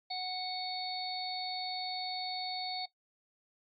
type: harmonic tone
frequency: 740 Hz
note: F#5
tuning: in tune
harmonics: 1 / 3 / 5 / 6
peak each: -38 / -46 / -43 / -37 dBFS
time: 0.1-2.86 s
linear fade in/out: 10 ms
effects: noise-tail reverb RT60 0.1 s tail -17 dB re dry + MP3 48 kbps